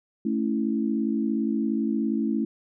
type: chord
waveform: sine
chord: A major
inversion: none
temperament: equal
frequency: 220 / 277.2 / 329.6 Hz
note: A3 / C#4 / E4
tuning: 0 / 0 / 0 cents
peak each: -25 / -28 / -29 dBFS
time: 0.25-2.45 s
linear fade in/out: 5 ms
effects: none

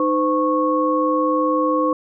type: tone cluster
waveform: sine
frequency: 307.2 / 511 / 1101 Hz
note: D#4 / C5 / C#6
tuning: -22 / -41 / -12 cents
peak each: -20 dBFS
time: 0-1.93 s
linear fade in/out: 2 ms
effects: none

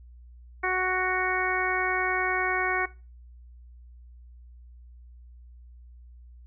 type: harmonic tone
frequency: 370 Hz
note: F#4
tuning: in tune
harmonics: 1 / 2 / 3 / 4 / 5 / 6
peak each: -31 / -31 / -31 / -31 / -31 / -31 dBFS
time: 0.63-2.86 s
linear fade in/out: 10 ms
effects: noise-tail reverb RT60 0.3 s tail -19 dB re dry + added 60 Hz sine -46 dBFS peak until 6.46 s

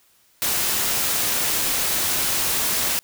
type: noise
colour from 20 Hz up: white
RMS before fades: -22 dBFS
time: 0.42-2.99 s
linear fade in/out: 0 ms
effects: white hiss -59 dBFS RMS until 3.03 s

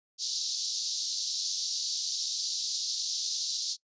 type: band-pass noise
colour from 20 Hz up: pink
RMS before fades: -33 dBFS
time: 0.18-3.77 s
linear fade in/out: 50 ms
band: 4000 to 6400 Hz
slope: 48 dB/octave
effects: noise-tail reverb RT60 0.1 s tail -22 dB re dry + resampled to 16000 Hz

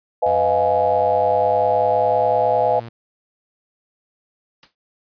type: chord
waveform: sine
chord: F half-diminished seventh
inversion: second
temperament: just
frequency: 502.9 / 628.6 / 698.5 / 838.1 Hz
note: Cb5 / Eb5 / F5 / Ab5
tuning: +31 / +18 / 0 / +16 cents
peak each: -20 dBFS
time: 0.22-2.8 s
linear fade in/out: 10 ms
type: linear sweep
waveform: sawtooth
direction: up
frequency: 89 to 116.54 Hz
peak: -29 dBFS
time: 0.26-2.89 s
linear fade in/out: 5 ms
type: noise with exponential decay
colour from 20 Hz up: white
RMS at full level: -39 dBFS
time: 4.63-4.75 s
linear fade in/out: 0 ms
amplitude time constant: 24 ms
effects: resampled to 11025 Hz

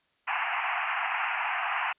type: band-pass noise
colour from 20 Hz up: pink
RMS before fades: -30 dBFS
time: 0.27-1.93 s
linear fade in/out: 10 ms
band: 710 to 2800 Hz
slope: 96 dB/octave
effects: white hiss -70 dBFS RMS until 1.98 s + resampled to 8000 Hz

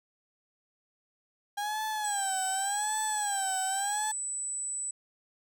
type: tone with vibrato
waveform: 35% pulse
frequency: 810 Hz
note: G#5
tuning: 43 cents flat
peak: -29 dBFS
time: 1.57-4.12 s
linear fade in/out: 10 ms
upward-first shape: sine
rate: 0.87 Hz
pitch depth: 120 cents each way
type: tone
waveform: sine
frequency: 7960 Hz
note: B8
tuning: 13 cents sharp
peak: -32 dBFS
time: 2.04-4.91 s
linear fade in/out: 5 ms
effects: none

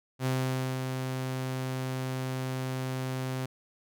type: tone with ADSR envelope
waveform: sawtooth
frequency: 130 Hz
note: C3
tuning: 11 cents flat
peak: -22 dBFS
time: 0.19-3.46 s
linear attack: 67 ms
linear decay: 530 ms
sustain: -5 dB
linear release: 6 ms
effects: none

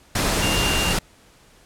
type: tone in noise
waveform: sine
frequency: 2794 Hz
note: F7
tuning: in tune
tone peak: -24 dBFS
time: 0.42-0.93 s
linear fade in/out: 5 ms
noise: pink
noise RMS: -21 dBFS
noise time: 0.15-0.99 s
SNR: -6 dB
effects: pink hiss -53 dBFS RMS until 1.65 s + low-pass 11000 Hz 12 dB/octave

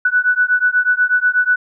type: beating tone pair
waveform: sine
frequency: 1480 / 1488.2 Hz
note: F#6 / F#6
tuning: 0 / +10 cents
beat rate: 8.2 Hz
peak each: -15 dBFS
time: 0.05-1.56 s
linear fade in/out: 5 ms
effects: none

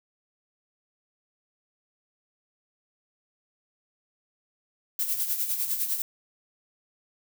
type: noise with tremolo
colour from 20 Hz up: violet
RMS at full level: -26 dBFS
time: 4.99-6.02 s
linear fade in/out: 2 ms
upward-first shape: sine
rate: 9.9 Hz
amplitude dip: 60%
effects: none

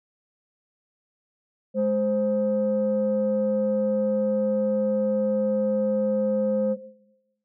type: tone pair together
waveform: sine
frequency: 209.6 / 523.3 Hz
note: G#3 / C5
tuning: +16 / 0 cents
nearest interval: octave + major third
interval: 1584 cents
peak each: -23 / -21 dBFS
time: 1.74-6.77 s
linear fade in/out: 50 ms
effects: noise-tail reverb RT60 1.0 s tail -17 dB re dry + tanh soft clip ceiling -15 dBFS

